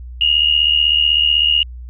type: tone pair together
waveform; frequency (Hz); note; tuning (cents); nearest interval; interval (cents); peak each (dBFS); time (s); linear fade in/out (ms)
sine; 2824 / 2900; F7 / F#7; +19 / -35; unison; 46; -14; 0.21-1.63; 2
effects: added 61 Hz sine -29 dBFS peak until 1.89 s